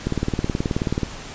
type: click train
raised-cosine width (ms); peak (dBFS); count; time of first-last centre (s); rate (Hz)
3; -8; 19; 0.07-1.033; 18.7
effects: pink hiss -36 dBFS RMS until 1.34 s + resampled to 16000 Hz